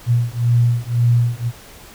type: beating tone pair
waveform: sine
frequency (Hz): 118.4 / 120.3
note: A#2 / B2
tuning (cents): +27 / -45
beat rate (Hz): 1.9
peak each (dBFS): -16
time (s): 0.06-1.52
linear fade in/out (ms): 50
effects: pink hiss -41 dBFS RMS until 1.94 s